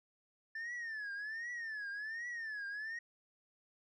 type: tone with vibrato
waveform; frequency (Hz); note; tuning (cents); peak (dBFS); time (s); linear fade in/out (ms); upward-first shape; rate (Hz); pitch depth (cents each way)
sine; 1766; A6; +6; -37; 0.55-2.99; 5; triangle; 1.3; 180
effects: tanh soft clip ceiling -39 dBFS